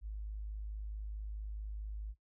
sine tone, 52.3 Hz, G#1, 13 cents sharp, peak -39 dBFS, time 0.01-2.15 s, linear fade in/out 50 ms, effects noise-tail reverb RT60 0.1 s tail -18 dB re dry

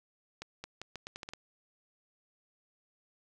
accelerating click train, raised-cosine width 0.2 ms, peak -24 dBFS, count 9, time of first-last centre 0.42-1.335 s, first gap 220 ms, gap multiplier 0.8, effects none

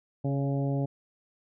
harmonic tone with a mistuned harmonic, 138.4 Hz, C#3, 2 cents flat, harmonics 1 / 2 / 3 / 4 / 5 / 6, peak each -27 / -32 / -38 / -37 / -41 / -47 dBFS, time 0.24-0.86 s, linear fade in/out 10 ms, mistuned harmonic 4, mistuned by +21 cents, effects none

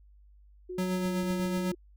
sine tone with pitch glide, 364.4 to 351 Hz, F#4 to F4, -26 to +9 cents, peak -35 dBFS, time 0.69-1.75 s, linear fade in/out 10 ms, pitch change -65 cents, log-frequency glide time 0.92-1.17 s
square tone with tremolo, 184.7 Hz, F#3, 3 cents flat, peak -28 dBFS, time 0.78-1.72 s, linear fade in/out 5 ms, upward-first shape sine, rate 8 Hz, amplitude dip 35%
clicks, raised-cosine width 5 ms, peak -33 dBFS, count 6, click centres 1.056 / 1.233 / 1.306 / 1.398 / 1.456 / 1.575 s
effects added 50 Hz sine -54 dBFS peak until 1.96 s

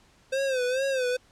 square tone with vibrato, 520 Hz, C5, 11 cents flat, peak -25 dBFS, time 0.32-1.17 s, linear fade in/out 10 ms, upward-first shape sine, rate 2.3 Hz, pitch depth 93 cents each way, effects pink hiss -60 dBFS RMS until 1.31 s + low-pass 8000 Hz 12 dB/octave

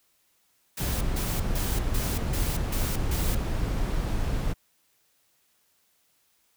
white noise bursts, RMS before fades -35 dBFS, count 7, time 0.77-3.35 s, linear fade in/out 5 ms, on 240 ms, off 150 ms
brown noise, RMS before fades -27 dBFS, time 0.79-4.54 s, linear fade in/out 20 ms
effects white hiss -68 dBFS RMS until 6.56 s

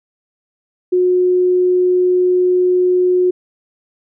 sine tone, 362.9 Hz, F#4, 34 cents flat, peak -10 dBFS, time 0.92-3.31 s, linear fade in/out 10 ms, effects none

